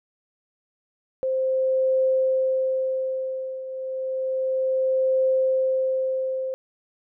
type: tone with tremolo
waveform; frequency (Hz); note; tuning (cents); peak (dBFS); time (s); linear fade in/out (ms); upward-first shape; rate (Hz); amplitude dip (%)
sine; 523.3; C5; 0; -17; 1.23-6.54; 0; triangle; 0.31; 80
effects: none